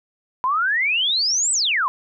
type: exponential two-way sweep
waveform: sine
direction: up then down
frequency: 987.8 to 8200 to 987.8 Hz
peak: -17 dBFS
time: 0.44-1.88 s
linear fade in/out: 0 ms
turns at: 1.52 s
effects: none